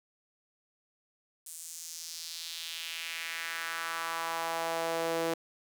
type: tone with high-pass filter sweep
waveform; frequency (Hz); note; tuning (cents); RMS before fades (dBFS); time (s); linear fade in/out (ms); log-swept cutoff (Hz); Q
sawtooth; 165.3; E3; +5; -36; 1.46-5.34; 5; 8700 to 420; 2.1
effects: 10-bit